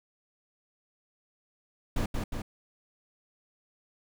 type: noise with echo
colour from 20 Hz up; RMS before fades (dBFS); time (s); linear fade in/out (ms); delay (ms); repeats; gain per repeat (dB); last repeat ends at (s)
brown; -28; 1.96-2.06; 5; 180; 2; -3; 2.42
effects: none